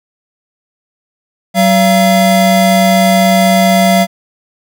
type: tone pair together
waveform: square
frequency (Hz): 188.97 / 683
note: F#3 / F5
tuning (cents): +37 / -39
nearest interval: octave + minor seventh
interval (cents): 2224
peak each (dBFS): -10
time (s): 1.54-4.07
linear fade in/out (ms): 50
effects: none